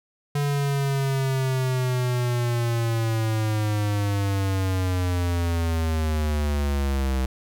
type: linear sweep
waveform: square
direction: down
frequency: 144.5 to 64.5 Hz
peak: -22 dBFS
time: 0.35-7.26 s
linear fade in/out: 5 ms
effects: none